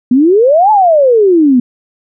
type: exponential two-way sweep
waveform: sine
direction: up then down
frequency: 238 to 880 to 238 Hz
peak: -4 dBFS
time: 0.11-1.6 s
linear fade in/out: 5 ms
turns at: 0.71 s
effects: none